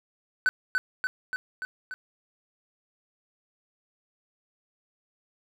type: tone with echo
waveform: triangle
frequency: 1513 Hz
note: F#6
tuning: 38 cents sharp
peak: -17 dBFS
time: 0.46-0.49 s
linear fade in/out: 0 ms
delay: 290 ms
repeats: 5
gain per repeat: -3 dB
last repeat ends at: 1.94 s
effects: none